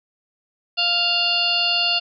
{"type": "harmonic tone with a mistuned harmonic", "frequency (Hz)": 698, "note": "F5", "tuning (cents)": -1, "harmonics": [1, 2, 4, 5, 6, 7], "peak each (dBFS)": [-28, -31, -20, -30, -22, -27], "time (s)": [0.77, 2], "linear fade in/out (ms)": 20, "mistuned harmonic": 6, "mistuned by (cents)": 75, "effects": []}